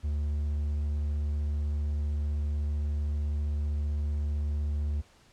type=tone; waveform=triangle; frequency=73.7 Hz; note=D2; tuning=7 cents sharp; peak=-25 dBFS; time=0.03-5.02 s; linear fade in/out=20 ms; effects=pink hiss -60 dBFS RMS until 5.32 s + low-pass 8000 Hz 12 dB/octave